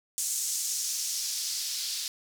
blue noise with band-pass filter sweep, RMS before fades -32 dBFS, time 0.18-2.08 s, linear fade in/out 0 ms, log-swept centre 7200 to 4300 Hz, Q 2, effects none

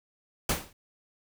pink noise with exponential decay, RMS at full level -22 dBFS, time 0.49-0.73 s, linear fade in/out 5 ms, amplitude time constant 51 ms, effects none

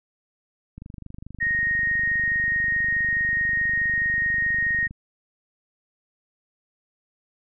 click train, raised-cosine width 5 ms, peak -26 dBFS, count 103, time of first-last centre 0.78-4.91 s, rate 24.7 Hz
sine tone, 1864.7 Hz, A#6, in tune, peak -20 dBFS, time 1.4-4.88 s, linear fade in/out 20 ms
effects none

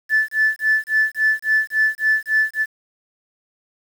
sine tone with tremolo, 1747 Hz, A6, 13 cents flat, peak -11 dBFS, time 0.09-2.66 s, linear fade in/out 50 ms, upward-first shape sine, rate 3.6 Hz, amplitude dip 100%, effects tanh soft clip ceiling -9 dBFS + 7-bit

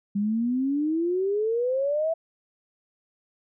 sine exponential sweep, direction up, 198.3 to 665 Hz, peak -22 dBFS, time 0.15-2.14 s, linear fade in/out 10 ms, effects none

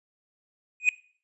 triangle tone with exponential growth, 2489 Hz, D#7, in tune, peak -11 dBFS, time 0.8-0.89 s, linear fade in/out 1 ms, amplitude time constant 19 ms, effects noise-tail reverb RT60 0.5 s tail -22 dB re dry + resampled to 24000 Hz

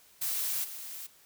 blue noise with level steps, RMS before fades -32 / -42 dBFS, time 0.21-1.07 s, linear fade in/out 10 ms, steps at 0.63 s, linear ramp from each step 20 ms, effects white hiss -60 dBFS RMS until 1.25 s

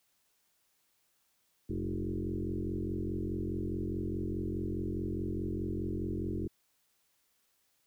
sine tone with frequency modulation, 207.7 Hz, G#3, in tune, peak -32 dBFS, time 1.69-6.48 s, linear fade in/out 10 ms, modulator 44.8 Hz, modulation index 3.9, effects white hiss -74 dBFS RMS until 7.86 s

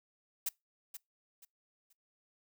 blue noise with echo, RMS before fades -34 dBFS, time 0.46-0.49 s, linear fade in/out 5 ms, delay 480 ms, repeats 3, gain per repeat -11 dB, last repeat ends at 1.93 s, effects noise-tail reverb RT60 0.2 s tail -25 dB re dry

